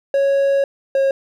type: tone pair in turn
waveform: triangle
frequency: 553 / 542.9 Hz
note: C#5 / C#5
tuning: -4 / -36 cents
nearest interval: unison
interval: 32 cents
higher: first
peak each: -11 dBFS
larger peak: neither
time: 0.14-0.64 / 0.95-1.11 s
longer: first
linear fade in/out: 2 ms
effects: none